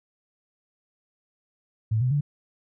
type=tone with pitch steps; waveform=sine; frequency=110 / 126.36 / 145.15 Hz; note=A2 / B2 / D3; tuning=0 / +40 / -20 cents; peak=-20 dBFS; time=1.91-2.21 s; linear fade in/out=10 ms; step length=100 ms; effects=none